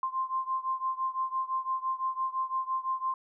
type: beating tone pair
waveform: sine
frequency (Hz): 1046.5 / 1052.4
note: C6 / C6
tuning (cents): 0 / +10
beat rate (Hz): 5.9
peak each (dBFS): -31 / -33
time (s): 0.03-3.14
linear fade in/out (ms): 2
effects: none